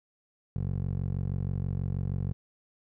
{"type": "tone with band-pass filter", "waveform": "15% pulse", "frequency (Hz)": 46.25, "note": "F#1", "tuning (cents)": 0, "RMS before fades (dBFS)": -31, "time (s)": [0.56, 2.33], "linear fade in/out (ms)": 0, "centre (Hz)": 120, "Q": 1.2, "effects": []}